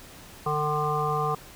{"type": "harmonic tone with a mistuned harmonic", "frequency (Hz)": 150, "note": "D3", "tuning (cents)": 37, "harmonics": [1, 3, 5, 7, 8], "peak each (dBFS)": [-30, -30, -30, -30, -30], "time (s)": [0.46, 1.35], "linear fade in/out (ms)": 5, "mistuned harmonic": 5, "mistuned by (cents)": 21, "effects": ["pink hiss -47 dBFS RMS until 1.55 s"]}